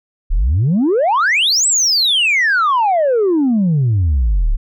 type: exponential two-way sweep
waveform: sine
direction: up then down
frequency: 31.81 to 8100 to 31.81 Hz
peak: -9 dBFS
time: 0.3-4.57 s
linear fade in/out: 20 ms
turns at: 1.67 s
effects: tanh soft clip ceiling -9 dBFS